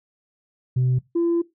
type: tone pair in turn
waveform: sine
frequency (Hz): 127.2 / 339.6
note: C3 / F4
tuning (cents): -48 / -48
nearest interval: octave + perfect fourth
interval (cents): 1700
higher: second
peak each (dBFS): -15 / -16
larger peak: first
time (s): 0.76-0.99 / 1.15-1.42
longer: second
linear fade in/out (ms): 10
effects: noise-tail reverb RT60 0.2 s tail -20 dB re dry + tanh soft clip ceiling -15 dBFS